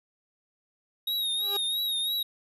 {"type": "tone with vibrato", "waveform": "square", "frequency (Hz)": 3772, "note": "A#7", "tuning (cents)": 20, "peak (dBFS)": -27, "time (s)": [1.07, 2.23], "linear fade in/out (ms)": 5, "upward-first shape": "triangle", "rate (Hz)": 3, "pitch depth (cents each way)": 69}
{"type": "tone with exponential growth", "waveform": "20% pulse", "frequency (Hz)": 403.2, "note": "G4", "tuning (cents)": 49, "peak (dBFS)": -25, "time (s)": [1.33, 1.57], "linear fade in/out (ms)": 5, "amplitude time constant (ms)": 52}
{"effects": []}